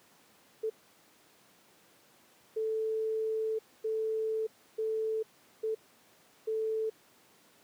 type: tone bursts at uneven times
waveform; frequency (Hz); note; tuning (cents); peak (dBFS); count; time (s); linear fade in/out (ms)
sine; 440; A4; 0; -29; 6; 0.63-0.7 / 2.56-3.59 / 3.84-4.47 / 4.78-5.23 / 5.63-5.75 / 6.47-6.9; 10
effects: pink hiss -62 dBFS RMS until 7.63 s + high-pass 200 Hz 12 dB/octave